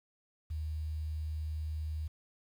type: tone with quantisation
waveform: sine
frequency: 77.5 Hz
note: D#2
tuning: 6 cents flat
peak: -34 dBFS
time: 0.5-2.08 s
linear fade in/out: 10 ms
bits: 10
effects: none